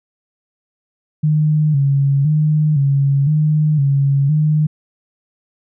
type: tone with vibrato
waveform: sine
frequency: 145.8 Hz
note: D3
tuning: 12 cents flat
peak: -11 dBFS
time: 1.23-4.67 s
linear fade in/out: 10 ms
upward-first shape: square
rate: 0.98 Hz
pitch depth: 81 cents each way
effects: none